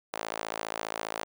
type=tone with high-pass filter; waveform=sawtooth; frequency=54.9 Hz; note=A1; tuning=3 cents flat; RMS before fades=-36 dBFS; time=0.13-1.24 s; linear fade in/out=5 ms; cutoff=640 Hz; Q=1.3; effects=none